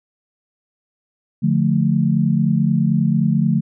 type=chord; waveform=sine; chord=D minor; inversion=none; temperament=just; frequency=146.83 / 176.2 / 220.2 Hz; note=D3 / F3 / A3; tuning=0 / +16 / +2 cents; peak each=-18 dBFS; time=1.42-3.61 s; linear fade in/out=20 ms; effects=none